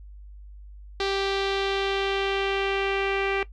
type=tone with low-pass filter sweep; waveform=sawtooth; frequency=392 Hz; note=G4; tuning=in tune; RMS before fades=-26 dBFS; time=1-3.43 s; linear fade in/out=2 ms; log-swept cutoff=4100 to 2500 Hz; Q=2.9; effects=noise-tail reverb RT60 0.1 s tail -17 dB re dry + added 50 Hz sine -41 dBFS peak until 3.52 s